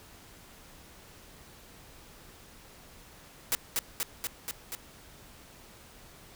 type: noise with echo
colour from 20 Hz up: white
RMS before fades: -27 dBFS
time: 3.52-3.55 s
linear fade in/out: 0 ms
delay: 240 ms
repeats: 5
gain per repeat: -2 dB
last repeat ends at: 4.75 s
effects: pink hiss -53 dBFS RMS until 6.35 s